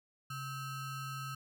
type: ring-modulated tone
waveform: square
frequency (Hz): 714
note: F5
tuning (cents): +38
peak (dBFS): -37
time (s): 0.3-1.35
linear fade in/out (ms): 5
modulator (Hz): 579
effects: none